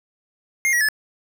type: tone with pitch steps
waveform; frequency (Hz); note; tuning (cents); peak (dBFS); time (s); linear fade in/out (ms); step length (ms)
square; 2125 / 1915.2 / 1726; C7 / A#6 / A6; +26 / +46 / -34; -17; 0.65-0.887; 0; 79
effects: none